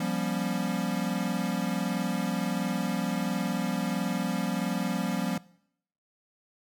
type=chord; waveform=square; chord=G half-diminished seventh; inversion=third; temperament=equal with one note detuned; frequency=174.61 / 196 / 239.1 / 277.2 Hz; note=F3 / G3 / Bb3 / Db4; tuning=0 / 0 / +44 / 0 cents; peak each=-33 / -33 / -34 / -37 dBFS; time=0-5.38 s; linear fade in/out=5 ms; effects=noise-tail reverb RT60 0.7 s tail -21 dB re dry